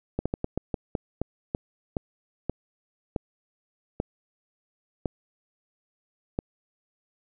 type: slowing click train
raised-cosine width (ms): 2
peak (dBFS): -13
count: 15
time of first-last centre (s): 0.19-6.389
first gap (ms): 66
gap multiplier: 1.26
effects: none